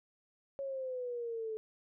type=exponential sweep; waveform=sine; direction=down; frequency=554.4 to 433 Hz; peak=-36 dBFS; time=0.59-1.57 s; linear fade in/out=0 ms; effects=none